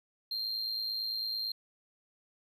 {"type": "tone with amplitude modulation", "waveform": "triangle", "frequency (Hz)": 4186, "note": "C8", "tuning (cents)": 0, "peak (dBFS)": -29, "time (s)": [0.31, 1.52], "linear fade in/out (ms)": 5, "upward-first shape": "sine", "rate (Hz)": 109, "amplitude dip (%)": 55, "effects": []}